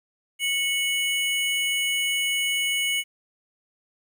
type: tone pair together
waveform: square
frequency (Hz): 2209 / 2948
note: C#7 / F#7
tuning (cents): -7 / -7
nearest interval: perfect fourth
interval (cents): 500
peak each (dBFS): -26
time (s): 0.39-3.04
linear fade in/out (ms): 50
effects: 10-bit